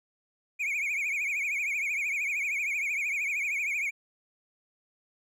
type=tone with vibrato; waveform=triangle; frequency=2320 Hz; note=D7; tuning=22 cents flat; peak=-26 dBFS; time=0.59-3.91 s; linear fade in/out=20 ms; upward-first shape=triangle; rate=13 Hz; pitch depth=150 cents each way; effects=none